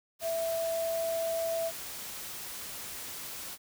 sine tone in noise, 661 Hz, E5, 5 cents sharp, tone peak -29 dBFS, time 0.21-1.72 s, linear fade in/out 50 ms, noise white, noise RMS -41 dBFS, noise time 0.19-3.58 s, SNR +9 dB, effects none

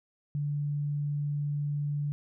sine tone, 145.7 Hz, D3, 13 cents flat, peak -28 dBFS, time 0.35-2.12 s, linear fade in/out 0 ms, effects none

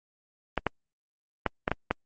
clicks, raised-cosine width 0.5 ms, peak -9 dBFS, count 6, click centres 0.577 / 0.667 / 1.463 / 1.679 / 1.716 / 1.91 s, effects Opus 24 kbps

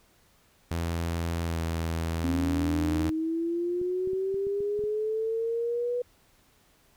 sawtooth tone with pitch glide, 84 to 82.37 Hz, E2 to E2, +33 to -1 cents, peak -24 dBFS, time 0.71-3.1 s, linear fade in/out 0 ms, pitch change -34 cents, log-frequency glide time 1.46-1.57 s
sine linear sweep, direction up, 261.6 to 491.7 Hz, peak -26 dBFS, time 2.24-6.02 s, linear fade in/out 5 ms
clicks, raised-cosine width 3 ms, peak -31 dBFS, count 8, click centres 3.815 / 4.074 / 4.133 / 4.343 / 4.469 / 4.605 / 4.792 / 4.839 s
effects pink hiss -63 dBFS RMS until 6.96 s

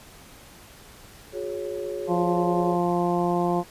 sine chord, F# suspended second, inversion none, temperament equal with one note detuned, 360.7 / 415.3 / 554.4 Hz, F#4 / G#4 / C#5, -44 / 0 / 0 cents, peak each -33 / -32 / -33 dBFS, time 1.32-2.78 s, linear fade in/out 50 ms
harmonic tone, 175.1 Hz, F3, 5 cents sharp, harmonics 1 / 2 / 3 / 4 / 5 / 6, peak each -26 / -25 / -32 / -27 / -31 / -33 dBFS, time 2.07-3.64 s, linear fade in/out 50 ms
effects pink hiss -48 dBFS RMS until 3.7 s + resampled to 32000 Hz

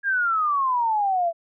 sine exponential sweep, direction down, 1643 to 658 Hz, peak -19 dBFS, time 0.03-1.33 s, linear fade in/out 50 ms, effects none

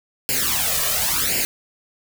white noise with flanger, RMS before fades -21 dBFS, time 0.29-1.45 s, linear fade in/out 0 ms, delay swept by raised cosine 0.41 to 1.71 ms, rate 0.93 Hz, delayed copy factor +0.8, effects none

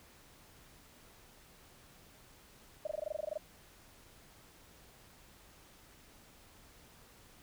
sine tone bursts, 614 Hz, D#5, 23 cents flat, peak -33 dBFS, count 13, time 2.85-3.376 s, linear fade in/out 5 ms, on 22 ms, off 20 ms, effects pink hiss -60 dBFS RMS until 7.42 s

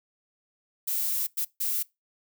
violet noise bursts at uneven times, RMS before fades -28 dBFS, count 3, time 0.87-1.27 / 1.37-1.45 / 1.6-1.83 s, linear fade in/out 10 ms, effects noise-tail reverb RT60 0.2 s tail -22 dB re dry

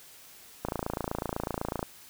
click train, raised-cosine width 1 ms, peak -16 dBFS, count 34, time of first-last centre 0.65-1.829 s, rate 28 Hz, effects white hiss -52 dBFS RMS until 2.09 s

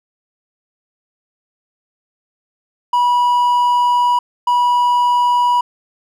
triangle tone bursts at uneven times, 975 Hz, B5, 23 cents flat, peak -9 dBFS, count 2, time 2.93-4.19 / 4.47-5.61 s, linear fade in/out 5 ms, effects none

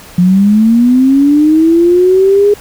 sine linear sweep, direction up, 174.61 to 415.3 Hz, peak -4 dBFS, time 0.18-2.54 s, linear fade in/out 5 ms, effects pink hiss -34 dBFS RMS until 2.6 s

